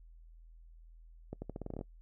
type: accelerating click train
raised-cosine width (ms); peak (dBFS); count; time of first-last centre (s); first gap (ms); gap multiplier
2; -27; 11; 1.33-1.812; 90; 0.85
effects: noise-tail reverb RT60 0.1 s tail -23 dB re dry + added 41 Hz sine -53 dBFS peak until 2.01 s